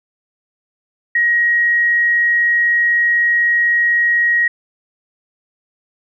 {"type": "tone", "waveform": "sine", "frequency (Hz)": 1892, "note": "A#6", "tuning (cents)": 25, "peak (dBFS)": -11, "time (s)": [1.15, 4.48], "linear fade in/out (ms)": 5, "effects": []}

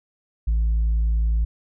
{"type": "tone", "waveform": "sine", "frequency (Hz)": 55.4, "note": "A1", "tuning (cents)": 13, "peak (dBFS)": -15, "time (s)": [0.47, 1.45], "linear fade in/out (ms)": 10, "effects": ["tanh soft clip ceiling -16 dBFS"]}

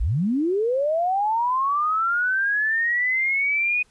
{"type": "linear sweep", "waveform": "sine", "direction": "up", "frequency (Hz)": [39.48, 2489], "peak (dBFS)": -19, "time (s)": [0, 3.83], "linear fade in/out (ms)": 10, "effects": ["pink hiss -60 dBFS RMS until 3.9 s", "resampled to 24000 Hz"]}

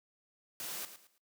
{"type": "noise with echo", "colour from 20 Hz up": "white", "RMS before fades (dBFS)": -41, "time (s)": [0.6, 0.85], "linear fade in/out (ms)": 0, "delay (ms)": 110, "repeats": 3, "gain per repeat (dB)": -11, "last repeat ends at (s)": 1.18, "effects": ["noise-tail reverb RT60 0.2 s tail -22 dB re dry", "high-pass 150 Hz 12 dB/octave"]}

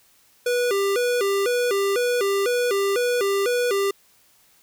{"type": "tone with vibrato", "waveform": "square", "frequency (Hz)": 440, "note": "A4", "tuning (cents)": 0, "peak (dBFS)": -20, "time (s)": [0.46, 3.91], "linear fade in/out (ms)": 5, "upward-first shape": "square", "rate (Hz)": 2, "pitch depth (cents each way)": 180, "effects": ["white hiss -58 dBFS RMS until 4.62 s"]}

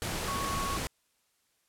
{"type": "tone in noise", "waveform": "sine", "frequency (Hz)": 1108.7, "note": "C#6", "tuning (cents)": 0, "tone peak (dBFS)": -33, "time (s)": [0.28, 0.77], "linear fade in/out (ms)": 0, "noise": "pink", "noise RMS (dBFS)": -34, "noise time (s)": [0.02, 0.87], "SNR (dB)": -2, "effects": ["white hiss -73 dBFS RMS until 1.68 s", "low-pass 12000 Hz 12 dB/octave"]}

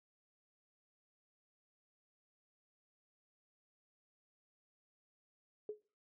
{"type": "tone with exponential decay", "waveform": "sine", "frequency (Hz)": 423.4, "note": "G#4", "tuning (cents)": 33, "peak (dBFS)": -36, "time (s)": [5.69, 5.82], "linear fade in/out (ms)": 2, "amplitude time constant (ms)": 28, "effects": ["noise-tail reverb RT60 0.4 s tail -22 dB re dry"]}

